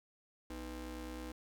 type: ring-modulated tone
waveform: 30% pulse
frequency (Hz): 185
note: F#3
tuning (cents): 0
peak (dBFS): -37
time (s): 0.5-1.32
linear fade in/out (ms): 5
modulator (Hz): 127
effects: none